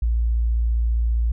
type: tone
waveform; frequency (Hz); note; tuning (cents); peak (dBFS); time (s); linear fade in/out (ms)
sine; 57.5; A#1; -23; -17; 0.02-1.32; 5
effects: none